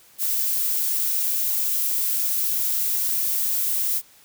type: noise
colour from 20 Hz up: violet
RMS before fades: -23 dBFS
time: 0.18-4.02 s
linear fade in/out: 50 ms
effects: white hiss -53 dBFS RMS until 4.24 s